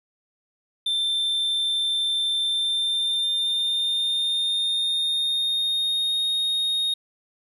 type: tone with pitch glide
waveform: triangle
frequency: 3564 to 3720 Hz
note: A7 to A#7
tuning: +22 to -4 cents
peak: -20 dBFS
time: 0.86-6.94 s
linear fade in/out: 5 ms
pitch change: +74 cents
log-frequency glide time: 2.41-6.25 s
effects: none